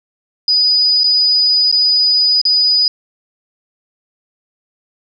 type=tone with dropouts; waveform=sine; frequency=4957 Hz; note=D#8; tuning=7 cents flat; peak=-9 dBFS; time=0.48-2.88 s; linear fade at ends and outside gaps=2 ms; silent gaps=1.035-1.041 / 1.715-1.725 / 2.415-2.452 s; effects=none